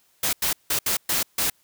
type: noise bursts at uneven times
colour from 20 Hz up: white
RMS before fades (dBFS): -23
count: 6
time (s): 0.23-0.33 / 0.42-0.53 / 0.7-0.79 / 0.86-0.97 / 1.09-1.23 / 1.38-1.5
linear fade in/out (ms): 5
effects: white hiss -63 dBFS RMS until 1.63 s